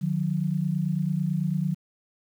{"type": "tone pair together", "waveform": "sine", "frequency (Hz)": [152.4, 181.46], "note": ["D#3", "F#3"], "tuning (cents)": [-36, -33], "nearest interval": "minor third", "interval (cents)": 303, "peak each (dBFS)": -26, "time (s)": [0.01, 1.75], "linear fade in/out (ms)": 20, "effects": ["9-bit"]}